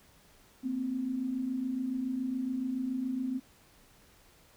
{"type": "tone pair together", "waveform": "sine", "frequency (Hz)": [233.1, 260.2], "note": ["A#3", "C4"], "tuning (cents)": [0, -9], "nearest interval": "major second", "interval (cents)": 191, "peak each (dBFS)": [-38, -31], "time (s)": [0.63, 3.4], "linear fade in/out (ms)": 20, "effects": ["pink hiss -61 dBFS RMS until 4.56 s"]}